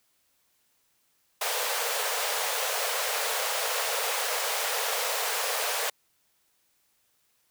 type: high-pass noise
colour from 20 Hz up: pink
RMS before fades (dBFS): -29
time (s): 1.41-5.9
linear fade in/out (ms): 5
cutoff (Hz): 440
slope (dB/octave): 96
effects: white hiss -70 dBFS RMS until 7.5 s